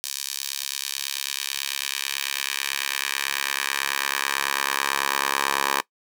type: tone with high-pass filter sweep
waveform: 10% pulse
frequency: 69.1 Hz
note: C#2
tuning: 5 cents flat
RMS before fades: -27 dBFS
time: 0.04-5.81 s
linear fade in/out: 0 ms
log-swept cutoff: 4900 to 940 Hz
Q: 1.1
effects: noise-tail reverb RT60 0.1 s tail -20 dB re dry